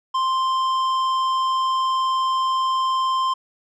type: tone with tanh clipping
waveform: triangle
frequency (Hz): 1046.5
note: C6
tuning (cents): 0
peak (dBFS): -20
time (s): 0.14-3.34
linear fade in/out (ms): 10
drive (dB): 14
effects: none